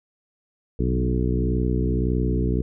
harmonic tone with a mistuned harmonic, 61.74 Hz, B1, in tune, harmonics 1 / 2 / 3 / 4 / 5 / 6 / 7, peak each -23 / -26 / -28 / -29 / -30 / -31 / -31 dBFS, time 0.79-2.62 s, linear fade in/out 5 ms, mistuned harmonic 2, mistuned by +31 cents, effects none

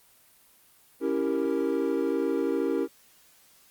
triangle chord, C# diminished seventh, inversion none, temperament equal, 277.2 / 329.6 / 392 / 466.2 Hz, C#4 / E4 / G4 / Bb4, 0 / 0 / 0 / 0 cents, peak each -28 dBFS, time 1-2.88 s, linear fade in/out 50 ms, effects white hiss -59 dBFS RMS until 3.7 s + Opus 24 kbps

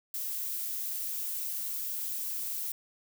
violet noise, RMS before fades -35 dBFS, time 0.14-2.72 s, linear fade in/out 2 ms, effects none

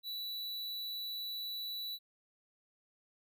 square tone, 3948 Hz, B7, 1 cent flat, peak -39 dBFS, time 0.03-1.99 s, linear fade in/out 50 ms, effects none

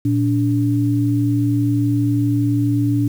sine tone pair together, 116.54 / 289.2 Hz, A#2 / D4, 0 / -27 cents, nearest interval octave + major third, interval 1573 cents, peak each -17 dBFS, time 0.05-3.08 s, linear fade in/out 5 ms, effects 7-bit

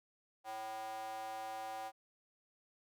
square tone with high-pass filter, 110 Hz, A2, in tune, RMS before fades -44 dBFS, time 0.44-1.92 s, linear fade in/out 50 ms, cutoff 730 Hz, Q 5.5, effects none

